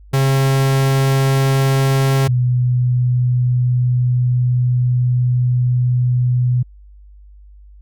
45% pulse / sine tone pair in turn, 135.2 / 124.08 Hz, C#3 / B2, -43 / +9 cents, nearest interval minor second, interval 148 cents, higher first, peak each -12 dBFS, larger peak neither, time 0.13-2.28 / 2.28-6.63 s, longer second, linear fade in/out 10 ms, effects added 50 Hz sine -39 dBFS peak until 7.81 s + Opus 48 kbps

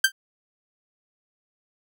sawtooth tone with exponential decay, 1568 Hz, G6, in tune, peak -8 dBFS, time 0.04-0.12 s, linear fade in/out 5 ms, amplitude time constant 16 ms, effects none

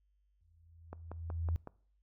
sine tone with exponential growth, 83 Hz, E2, 12 cents sharp, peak -29 dBFS, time 0.41-1.56 s, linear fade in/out 0 ms, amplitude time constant 250 ms
click train, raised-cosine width 1 ms, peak -30 dBFS, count 5, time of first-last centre 0.93-1.673 s, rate 5.38 Hz
effects noise-tail reverb RT60 0.5 s tail -22 dB re dry + added 50 Hz sine -70 dBFS peak until 2.02 s

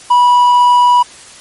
triangle tone, 978 Hz, B5, 17 cents flat, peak -3 dBFS, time 0.1-1.03 s, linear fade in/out 10 ms, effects white hiss -36 dBFS RMS until 1.4 s + MP3 48 kbps

